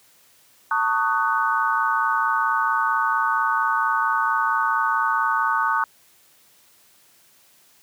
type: chord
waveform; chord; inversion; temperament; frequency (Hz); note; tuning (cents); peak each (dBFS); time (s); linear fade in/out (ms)
sine; D# half-diminished seventh; second; just; 896 / 1120.1 / 1244.5 / 1493.4; A5 / C#6 / D#6 / F#6; +31 / +18 / 0 / +16; -24; 0.71-5.84; 2
effects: white hiss -56 dBFS RMS until 7.82 s + high-pass 80 Hz 12 dB/octave